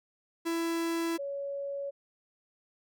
45% pulse / sine tone pair in turn, 333 / 560 Hz, E4 / C#5, +18 / +18 cents, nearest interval major sixth, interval 900 cents, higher second, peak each -29 / -33 dBFS, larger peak first, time 0.45-1.18 / 1.18-1.91 s, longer neither, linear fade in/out 20 ms, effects none

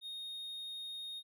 triangle tone, 3711 Hz, A#7, 9 cents flat, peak -40 dBFS, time 0.01-1.23 s, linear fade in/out 50 ms, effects none

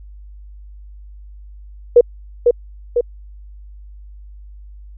sine tone with echo, 480.4 Hz, B4, 48 cents flat, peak -3 dBFS, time 1.96-2.01 s, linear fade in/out 5 ms, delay 500 ms, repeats 2, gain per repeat -4 dB, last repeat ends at 3.01 s, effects added 50 Hz sine -35 dBFS peak until 4.97 s

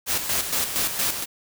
white noise with tremolo, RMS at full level -23 dBFS, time 0.06-1.26 s, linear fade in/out 50 ms, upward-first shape square, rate 4.3 Hz, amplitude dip 55%, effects none

